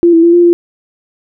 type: tone with pitch steps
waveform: sine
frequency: 343.5 / 330.2 / 340.6 / 348.5 / 345.2 Hz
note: F4 / E4 / F4 / F4 / F4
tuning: -29 / +3 / -43 / -4 / -20 cents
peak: -3 dBFS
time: 0.03-0.53 s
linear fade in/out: 0 ms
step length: 100 ms
effects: none